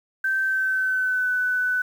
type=tone with pitch glide; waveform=sine; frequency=1553 to 1497.5 Hz; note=G6 to F#6; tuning=-17 to +20 cents; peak=-20 dBFS; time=0.24-1.82 s; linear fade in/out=5 ms; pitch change=-63 cents; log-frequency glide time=0.43-1.34 s; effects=8-bit